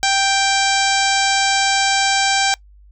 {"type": "harmonic tone with a mistuned harmonic", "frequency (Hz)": 784, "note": "G5", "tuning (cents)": 0, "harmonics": [1, 2, 3, 4, 5, 6, 7, 8, 9, 10], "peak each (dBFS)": [-18, -21, -23, -24, -25, -26, -26, -27, -28, -28], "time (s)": [0.03, 2.54], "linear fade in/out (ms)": 0, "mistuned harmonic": 4, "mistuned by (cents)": 18, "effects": ["noise-tail reverb RT60 0.1 s tail -24 dB re dry", "added 50 Hz sine -43 dBFS peak until 2.91 s"]}